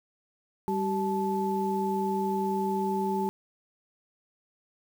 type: tone cluster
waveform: sine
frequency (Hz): 196.1 / 384.3 / 870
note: G3 / G4 / A5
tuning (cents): +1 / -34 / -20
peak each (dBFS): -30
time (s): 0.68-3.29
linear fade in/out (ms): 0
effects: 8-bit